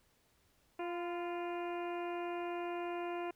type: harmonic tone with a mistuned harmonic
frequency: 348.8 Hz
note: F4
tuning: 2 cents flat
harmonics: 1 / 2 / 3 / 4 / 5 / 6 / 7 / 8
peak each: -39 / -42 / -47 / -52 / -55 / -57 / -52 / -56 dBFS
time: 0.79-3.31 s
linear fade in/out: 5 ms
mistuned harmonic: 3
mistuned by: -35 cents
effects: pink hiss -72 dBFS RMS until 3.35 s